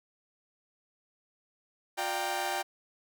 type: tone cluster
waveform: sawtooth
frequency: 358 / 596 / 703 / 784 / 928 Hz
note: F4 / D5 / F5 / G5 / A#5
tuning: +43 / +25 / +11 / 0 / -8 cents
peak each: -37 / -35 / -36 / -29 / -35 dBFS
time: 1.97-2.63 s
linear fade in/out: 20 ms
effects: none